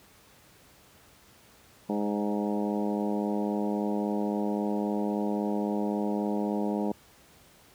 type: harmonic tone with a mistuned harmonic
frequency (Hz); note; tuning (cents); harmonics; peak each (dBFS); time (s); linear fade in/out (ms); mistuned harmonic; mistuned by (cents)
103.7; G#2; -2; 2 / 3 / 4 / 5 / 6 / 7 / 8 / 9; -29 / -33 / -35 / -37 / -39 / -40 / -41 / -42; 1.89-6.92; 5; 6; -23
effects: pink hiss -57 dBFS RMS until 7.74 s + high-pass 60 Hz 12 dB/octave